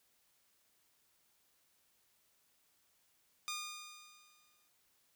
10% pulse tone with exponential decay, 1218 Hz, D#6, 37 cents flat, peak -29 dBFS, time 3.48-4.68 s, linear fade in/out 0 ms, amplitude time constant 260 ms, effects white hiss -74 dBFS RMS until 5.15 s

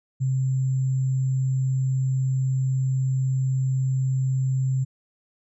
sine tone with sample-and-hold, 131.9 Hz, C3, 14 cents sharp, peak -20 dBFS, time 0.2-4.85 s, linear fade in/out 20 ms, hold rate 7350 Hz, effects resampled to 22050 Hz

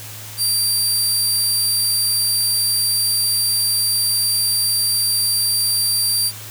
20% pulse tone, 4700 Hz, D8, 1 cent sharp, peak -10 dBFS, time 0.37-6.32 s, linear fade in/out 50 ms, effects added 107 Hz sine -37 dBFS peak until 6.5 s + white hiss -35 dBFS RMS until 6.5 s

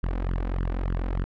sawtooth tone with flanger, 44.14 Hz, F1, 19 cents sharp, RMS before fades -27 dBFS, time 0.03-1.24 s, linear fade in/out 0 ms, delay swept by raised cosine 0.6 to 4 ms, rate 3.4 Hz, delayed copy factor +1, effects low-pass 2000 Hz 12 dB/octave

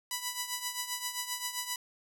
5% pulse tone with tremolo, 988 Hz, B5, in tune, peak -19 dBFS, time 0.11-1.76 s, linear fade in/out 2 ms, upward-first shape triangle, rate 7.6 Hz, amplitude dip 75%, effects none

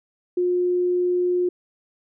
sine tone, 357.7 Hz, F4, 41 cents sharp, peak -18 dBFS, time 0.37-1.49 s, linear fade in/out 5 ms, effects none

